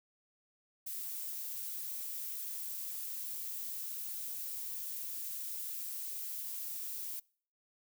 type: noise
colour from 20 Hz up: violet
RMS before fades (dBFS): -41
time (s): 0.86-7.2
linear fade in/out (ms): 10
effects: noise-tail reverb RT60 0.5 s tail -25 dB re dry